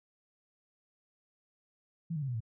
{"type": "tone with pitch steps", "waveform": "sine", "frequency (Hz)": [165.5, 150.02, 135.99, 123.27, 111.74], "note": ["E3", "D3", "C#3", "B2", "A2"], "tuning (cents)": [7, 37, -33, -3, 27], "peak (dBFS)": -32, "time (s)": [2.1, 2.405], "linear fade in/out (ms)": 10, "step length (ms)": 61, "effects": []}